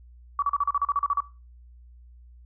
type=tone bursts; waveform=sine; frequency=1141 Hz; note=C#6; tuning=50 cents sharp; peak=-20 dBFS; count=12; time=0.39-1.204 s; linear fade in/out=2 ms; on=33 ms; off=38 ms; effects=noise-tail reverb RT60 0.3 s tail -17 dB re dry + added 60 Hz sine -47 dBFS peak until 2.45 s